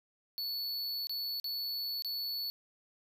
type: tone with dropouts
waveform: square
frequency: 4435 Hz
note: C#8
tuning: in tune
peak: -35 dBFS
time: 0.38-2.5 s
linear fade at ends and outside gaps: 0 ms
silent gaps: 1.07-1.095 / 1.399-1.443 / 2.022-2.047 s
effects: none